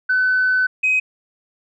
sine tone pair in turn, 1510 / 2523 Hz, F#6 / D#7, +35 / +23 cents, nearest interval major sixth, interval 888 cents, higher second, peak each -13 dBFS, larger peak neither, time 0.09-0.67 / 0.83-1 s, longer first, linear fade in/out 10 ms, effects tanh soft clip ceiling -10 dBFS

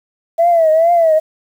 sine tone with vibrato, 659.3 Hz, E5, in tune, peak -7 dBFS, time 0.38-1.2 s, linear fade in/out 20 ms, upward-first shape triangle, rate 2.3 Hz, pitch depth 110 cents each way, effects tanh soft clip ceiling -3 dBFS + 7-bit

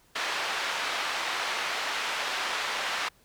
pink band-pass noise, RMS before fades -31 dBFS, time 0.15-3.09 s, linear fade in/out 10 ms, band 920 to 3900 Hz, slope 12 dB/octave, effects pink hiss -62 dBFS RMS until 3.24 s

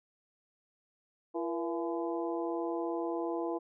harmonic tone with a mistuned harmonic, 169.1 Hz, E3, 44 cents sharp, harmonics 2 / 3 / 4 / 5 / 6, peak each -34 / -38 / -40 / -42 / -44 dBFS, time 1.34-3.59 s, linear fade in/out 20 ms, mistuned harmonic 3, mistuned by -97 cents, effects none

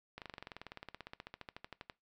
slowing click train, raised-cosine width 0.3 ms, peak -29 dBFS, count 30, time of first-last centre 0.18-1.898 s, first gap 38 ms, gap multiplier 1.03, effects noise-tail reverb RT60 0.2 s tail -20 dB re dry

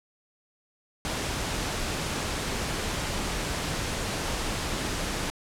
pink noise, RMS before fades -30 dBFS, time 1.05-5.3 s, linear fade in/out 0 ms, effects low-pass 9000 Hz 12 dB/octave

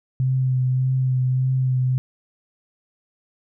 sine tone with vibrato, 129.3 Hz, C3, 20 cents flat, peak -17 dBFS, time 0.2-1.98 s, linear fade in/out 0 ms, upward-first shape triangle, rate 1.7 Hz, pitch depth 23 cents each way, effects none

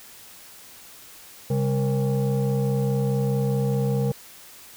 sine tone with frequency modulation, 135.1 Hz, C#3, 44 cents flat, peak -19 dBFS, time 1.5-4.12 s, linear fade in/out 5 ms, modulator 335 Hz, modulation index 1, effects tanh soft clip ceiling -15 dBFS + white hiss -46 dBFS RMS until 4.76 s

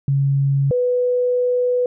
sine tone pair in turn, 138.5 / 495 Hz, C#3 / B4, -1 / +4 cents, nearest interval octave + minor seventh, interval 2205 cents, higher second, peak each -14 / -15 dBFS, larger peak first, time 0.08-0.71 / 0.71-1.86 s, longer second, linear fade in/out 2 ms, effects none

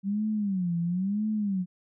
sine tone with vibrato, 191.4 Hz, G3, 41 cents flat, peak -25 dBFS, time 0.03-1.66 s, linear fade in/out 50 ms, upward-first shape sine, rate 0.99 Hz, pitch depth 210 cents each way, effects none

